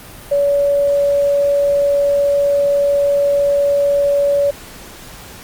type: tone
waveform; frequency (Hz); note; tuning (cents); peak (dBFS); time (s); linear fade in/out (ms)
sine; 568; C#5; +42; -11; 0.31-4.51; 10
effects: pink hiss -36 dBFS RMS until 5.43 s + Opus 32 kbps